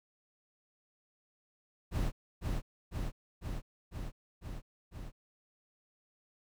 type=noise with echo; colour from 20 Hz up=brown; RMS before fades=-32 dBFS; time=1.91-2.12 s; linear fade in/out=50 ms; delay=500 ms; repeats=6; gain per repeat=-2 dB; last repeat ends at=5.12 s; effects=none